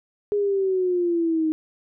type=exponential sweep; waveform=sine; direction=down; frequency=415.3 to 311.1 Hz; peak=-19 dBFS; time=0.32-1.52 s; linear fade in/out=0 ms; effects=none